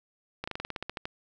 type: slowing click train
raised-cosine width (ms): 0.3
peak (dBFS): -18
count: 12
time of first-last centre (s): 0.44-1.055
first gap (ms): 35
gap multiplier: 1.09
effects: none